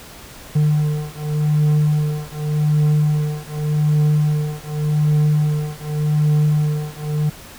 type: beating tone pair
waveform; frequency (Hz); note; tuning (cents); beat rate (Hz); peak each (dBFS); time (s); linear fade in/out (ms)
triangle; 150 / 150.86; D3 / D3; +37 / +47; 0.86; -16; 0.55-7.3; 10
effects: pink hiss -39 dBFS RMS until 7.58 s